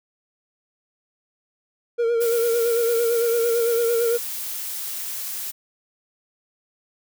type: tone with vibrato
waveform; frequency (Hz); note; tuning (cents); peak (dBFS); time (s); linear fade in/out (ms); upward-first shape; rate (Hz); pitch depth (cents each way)
triangle; 466.2; A#4; 0; -16; 1.98-4.18; 20; sine; 8.9; 40
type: noise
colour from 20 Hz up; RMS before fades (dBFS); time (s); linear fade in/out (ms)
blue; -30; 2.2-5.52; 20
effects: none